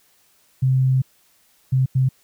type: tone bursts at uneven times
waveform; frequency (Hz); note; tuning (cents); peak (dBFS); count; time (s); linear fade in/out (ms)
sine; 130.81; C3; 0; -14; 3; 0.62-1.02 / 1.72-1.86 / 1.95-2.09; 10
effects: white hiss -59 dBFS RMS until 2.23 s